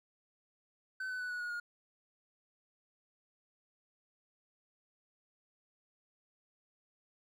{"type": "tone with pitch steps", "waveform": "triangle", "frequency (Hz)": [1524, 1504.8, 1485.8, 1467, 1448.5, 1430.2], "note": ["G6", "F#6", "F#6", "F#6", "F#6", "F6"], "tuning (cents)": [-49, 29, 7, -15, -37, 41], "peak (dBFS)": -35, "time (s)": [1, 1.6], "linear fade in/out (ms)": 5, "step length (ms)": 100, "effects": []}